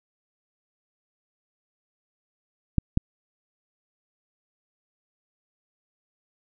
clicks, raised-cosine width 5 ms, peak -7 dBFS, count 2, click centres 2.783 / 2.974 s, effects none

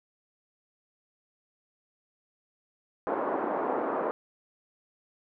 pink band-pass noise, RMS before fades -30 dBFS, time 3.07-4.11 s, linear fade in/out 0 ms, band 290 to 1200 Hz, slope 24 dB/octave, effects none

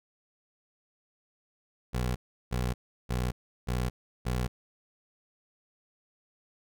20% pulse tone bursts, 61.74 Hz, B1, in tune, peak -23 dBFS, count 5, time 1.93-4.48 s, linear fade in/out 20 ms, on 230 ms, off 350 ms, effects none

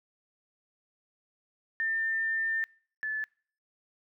sine tone pair in turn, 1798 / 1736.6 Hz, A6 / A6, +37 / -23 cents, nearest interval minor second, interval 60 cents, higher first, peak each -27 / -30 dBFS, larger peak first, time 1.8-2.64 / 3.03-3.24 s, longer first, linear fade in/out 0 ms, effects noise-tail reverb RT60 0.5 s tail -25 dB re dry

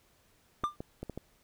clicks, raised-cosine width 2 ms, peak -25 dBFS, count 5, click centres 0.637 / 0.805 / 1.03 / 1.097 / 1.176 s
triangle tone with exponential decay, 1193 Hz, D6, 27 cents sharp, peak -22 dBFS, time 0.64-0.76 s, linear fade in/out 0 ms, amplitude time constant 26 ms
effects pink hiss -67 dBFS RMS until 1.43 s

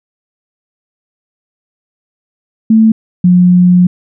sine tone pair in turn, 221.3 / 179.13 Hz, A3 / F3, +10 / +44 cents, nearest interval major third, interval 366 cents, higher first, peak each -3 dBFS, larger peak neither, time 2.7-2.92 / 3.24-3.87 s, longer second, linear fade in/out 5 ms, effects none

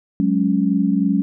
sine chord, F# suspended second, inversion none, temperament just, 185 / 208.1 / 277.5 Hz, F#3 / G#3 / C#4, 0 / +4 / +2 cents, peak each -19 dBFS, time 0.2-1.22 s, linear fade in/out 0 ms, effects none

